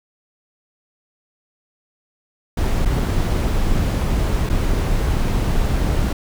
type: noise with dropouts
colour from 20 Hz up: brown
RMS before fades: -18 dBFS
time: 2.57-6.13 s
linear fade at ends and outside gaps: 5 ms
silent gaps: 2.851-2.856 / 4.492-4.497 s
effects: none